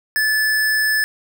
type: tone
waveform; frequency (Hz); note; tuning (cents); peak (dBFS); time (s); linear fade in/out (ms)
square; 1736; A6; -24; -16; 0.16-1.04; 0
effects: none